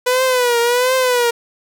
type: tone with vibrato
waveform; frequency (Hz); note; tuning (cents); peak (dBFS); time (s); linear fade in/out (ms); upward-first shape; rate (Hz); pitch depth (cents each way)
sawtooth; 493.9; B4; 0; -9; 0.06-1.31; 10; triangle; 1.4; 100
effects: none